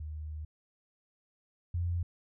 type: tone pair in turn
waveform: sine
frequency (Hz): 76.8 / 86.7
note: D#2 / F2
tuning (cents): -22 / -12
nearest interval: major second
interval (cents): 210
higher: second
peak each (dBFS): -37 / -29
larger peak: second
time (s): 0-0.45 / 1.74-2.03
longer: first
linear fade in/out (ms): 5
effects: none